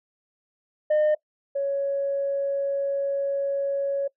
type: tone pair in turn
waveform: sine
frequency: 608 / 556.5 Hz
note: D#5 / C#5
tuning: -40 / +7 cents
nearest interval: major second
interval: 153 cents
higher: first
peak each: -15 / -22 dBFS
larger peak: first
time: 0.9-1.15 / 1.55-4.08 s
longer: second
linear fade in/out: 10 ms
effects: noise-tail reverb RT60 0.1 s tail -22 dB re dry + tanh soft clip ceiling -17 dBFS